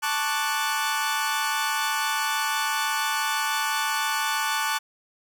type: chord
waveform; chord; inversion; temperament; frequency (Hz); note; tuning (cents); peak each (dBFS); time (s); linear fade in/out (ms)
sawtooth; D major seventh; second; equal; 880 / 1108.7 / 1174.7 / 1480; A5 / C#6 / D6 / F#6; 0 / 0 / 0 / 0; -24 / -28 / -27 / -25; 0.02-4.79; 20
effects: none